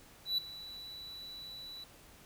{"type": "tone with ADSR envelope", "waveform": "triangle", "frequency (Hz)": 3951, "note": "B7", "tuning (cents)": 0, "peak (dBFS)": -26, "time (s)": [0.25, 1.84], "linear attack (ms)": 130, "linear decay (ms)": 5, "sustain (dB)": -17, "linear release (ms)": 4, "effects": ["pink hiss -58 dBFS RMS until 2.25 s"]}